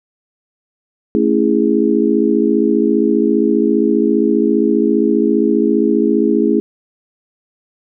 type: chord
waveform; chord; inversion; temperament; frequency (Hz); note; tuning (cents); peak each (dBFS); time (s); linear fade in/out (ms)
sine; A major seventh; none; just; 220 / 275 / 330 / 412.5; A3 / C#4 / E4 / G#4; 0 / -14 / +2 / -12; -16; 1.15-6.6; 0
effects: none